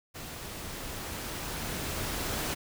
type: noise with level ramp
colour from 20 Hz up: pink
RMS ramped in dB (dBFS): -42 to -32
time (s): 0.14-2.55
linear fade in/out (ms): 20
effects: none